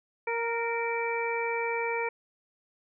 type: harmonic tone with a mistuned harmonic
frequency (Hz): 465.1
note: A#4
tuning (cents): -4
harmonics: 1 / 2 / 3 / 4 / 5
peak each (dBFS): -31 / -33 / -41 / -39 / -33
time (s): 0.27-2.09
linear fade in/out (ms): 5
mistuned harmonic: 4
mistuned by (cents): -18
effects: none